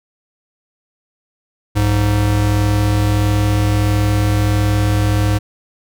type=tone pair together; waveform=square; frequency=62.31 / 103.83 Hz; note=B1 / G#2; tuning=+16 / 0 cents; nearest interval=major sixth; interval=884 cents; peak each=-20 / -14 dBFS; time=1.75-5.39 s; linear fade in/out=20 ms; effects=none